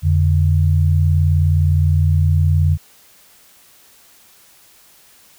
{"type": "tone pair together", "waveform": "sine", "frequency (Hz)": [87, 146.32], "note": ["F2", "D3"], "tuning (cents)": [-6, -6], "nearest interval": "major sixth", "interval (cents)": 900, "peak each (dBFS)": [-12, -17], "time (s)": [0.02, 2.78], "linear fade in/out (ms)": 50, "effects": ["white hiss -49 dBFS RMS until 5.38 s"]}